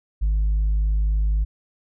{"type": "tone", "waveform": "sine", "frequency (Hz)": 51.91, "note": "G#1", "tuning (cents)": 0, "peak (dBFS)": -15, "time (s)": [0.21, 1.45], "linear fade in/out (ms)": 20, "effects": ["tanh soft clip ceiling -16 dBFS"]}